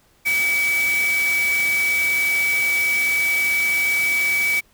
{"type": "tone in noise", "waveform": "sine", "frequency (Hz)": 2285, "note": "D7", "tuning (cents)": -48, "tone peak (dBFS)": -17, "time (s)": [0.25, 4.61], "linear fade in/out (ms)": 20, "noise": "white", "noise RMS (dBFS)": -29, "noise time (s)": [0.25, 4.61], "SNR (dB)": 9, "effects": ["pink hiss -58 dBFS RMS until 4.73 s"]}